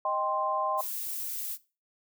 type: chord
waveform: sine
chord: C minor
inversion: first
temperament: equal with one note detuned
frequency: 622.3 / 788.5 / 1046.5 Hz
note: Eb5 / G5 / C6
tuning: 0 / +10 / 0 cents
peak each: -32 / -32 / -29 dBFS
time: 0.05-0.81 s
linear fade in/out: 2 ms
type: noise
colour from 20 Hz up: violet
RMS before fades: -35 dBFS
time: 0.77-1.58 s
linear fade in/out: 50 ms
effects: noise-tail reverb RT60 0.3 s tail -18 dB re dry